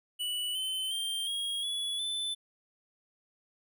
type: tone with pitch steps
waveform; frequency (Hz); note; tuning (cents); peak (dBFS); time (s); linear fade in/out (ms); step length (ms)
square; 2957 / 3061 / 3169 / 3281 / 3397 / 3516; F#7 / G7 / G7 / G#7 / G#7 / A7; -2 / -42 / +18 / -22 / +38 / -2; -32; 0.19-2.35; 20; 360
effects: none